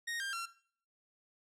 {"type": "tone with pitch steps", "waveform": "sawtooth", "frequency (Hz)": [1864, 1594.8, 1364.5], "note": ["A#6", "G6", "F6"], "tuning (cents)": [-1, 29, -41], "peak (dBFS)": -33, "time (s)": [0.07, 0.46], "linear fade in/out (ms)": 10, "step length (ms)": 130, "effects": ["noise-tail reverb RT60 0.5 s tail -17 dB re dry", "low-pass 11000 Hz 12 dB/octave"]}